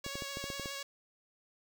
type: tone with vibrato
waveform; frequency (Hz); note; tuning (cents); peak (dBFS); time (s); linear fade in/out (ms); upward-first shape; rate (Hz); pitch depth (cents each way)
5% pulse; 556; C#5; +5; -28; 0.04-0.83; 5; sine; 12; 17
type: clicks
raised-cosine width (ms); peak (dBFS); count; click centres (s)
2; -28; 8; 0.064 / 0.155 / 0.222 / 0.371 / 0.441 / 0.502 / 0.597 / 0.658
effects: none